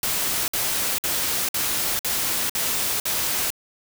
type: noise bursts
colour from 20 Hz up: white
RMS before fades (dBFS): -24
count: 7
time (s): 0.03-3.504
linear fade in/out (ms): 2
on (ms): 450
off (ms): 54
effects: none

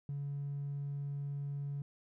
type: tone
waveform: triangle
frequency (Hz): 141.8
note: C#3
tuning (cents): +40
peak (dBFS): -33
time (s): 0.09-1.82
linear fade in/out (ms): 2
effects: tanh soft clip ceiling -33 dBFS

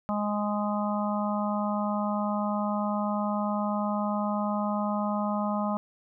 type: harmonic tone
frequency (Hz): 207.7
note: G#3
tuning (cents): 0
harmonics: 1 / 3 / 4 / 5 / 6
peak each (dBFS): -28 / -33 / -34 / -35 / -36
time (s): 0.09-5.77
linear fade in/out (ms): 0
effects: none

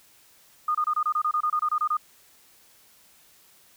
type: tone bursts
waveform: sine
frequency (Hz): 1226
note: D#6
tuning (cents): -26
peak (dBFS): -21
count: 14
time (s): 0.68-1.97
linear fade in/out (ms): 5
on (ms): 68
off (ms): 26
effects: white hiss -57 dBFS RMS until 3.76 s

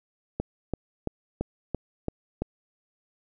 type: click train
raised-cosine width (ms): 2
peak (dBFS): -14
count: 7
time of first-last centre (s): 0.4-2.42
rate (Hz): 2.97
effects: none

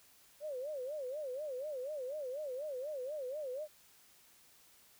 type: tone with vibrato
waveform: sine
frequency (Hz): 554.4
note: C#5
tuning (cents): 0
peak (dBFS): -38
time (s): 0.4-3.68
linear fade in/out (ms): 50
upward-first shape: sine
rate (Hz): 4.1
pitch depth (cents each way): 190
effects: white hiss -64 dBFS RMS until 4.99 s

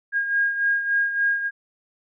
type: beating tone pair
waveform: sine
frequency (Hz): 1626 / 1629.5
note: G#6 / G#6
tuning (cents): -37 / -33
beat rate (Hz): 3.5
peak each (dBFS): -20 / -27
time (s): 0.12-1.51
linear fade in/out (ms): 50
effects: none

